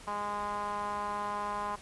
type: tone with band-pass filter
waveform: sawtooth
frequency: 206 Hz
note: G#3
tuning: 14 cents flat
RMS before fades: -35 dBFS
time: 0.07-1.76 s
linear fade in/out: 10 ms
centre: 1000 Hz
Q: 4.6
effects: pink hiss -51 dBFS RMS until 1.81 s + resampled to 24000 Hz